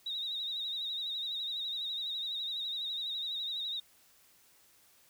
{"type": "tone with vibrato", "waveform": "sine", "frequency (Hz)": 3783, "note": "A#7", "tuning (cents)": 25, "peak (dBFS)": -34, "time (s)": [0.06, 3.8], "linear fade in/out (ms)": 5, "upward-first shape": "sine", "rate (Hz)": 12, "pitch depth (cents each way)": 64, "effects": ["white hiss -64 dBFS RMS until 5.09 s"]}